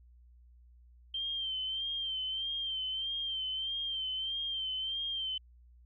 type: tone with vibrato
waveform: sine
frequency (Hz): 3136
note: G7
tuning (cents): 0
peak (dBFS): -33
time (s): 1.14-5.38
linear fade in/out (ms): 5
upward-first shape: sine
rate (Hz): 1.6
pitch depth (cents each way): 51
effects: added 60 Hz sine -56 dBFS peak until 5.85 s